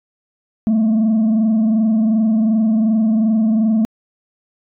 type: tone with frequency modulation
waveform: sine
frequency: 220 Hz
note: A3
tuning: in tune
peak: -9 dBFS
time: 0.67-3.85 s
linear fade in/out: 0 ms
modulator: 22.7 Hz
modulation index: 0.41
effects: tanh soft clip ceiling -11 dBFS